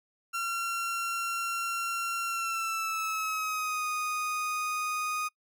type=tone with pitch glide; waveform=30% pulse; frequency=1368 to 1240.1 Hz; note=F6 to D#6; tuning=-36 to -6 cents; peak=-27 dBFS; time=0.33-5.29 s; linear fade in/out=20 ms; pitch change=-170 cents; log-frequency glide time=2.26-3.86 s; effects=noise-tail reverb RT60 0.1 s tail -24 dB re dry